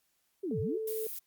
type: linear two-way sweep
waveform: sine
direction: down then up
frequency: 415.3 to 85.6 to 415.3 Hz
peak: -32 dBFS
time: 0.43-0.78 s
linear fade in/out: 10 ms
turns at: 0.6 s
type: tone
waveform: sine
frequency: 440 Hz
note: A4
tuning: in tune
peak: -33 dBFS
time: 0.51-1.07 s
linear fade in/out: 2 ms
type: noise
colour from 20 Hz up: violet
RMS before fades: -40 dBFS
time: 0.87-1.19 s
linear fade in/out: 5 ms
effects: white hiss -75 dBFS RMS until 1.26 s + Opus 48 kbps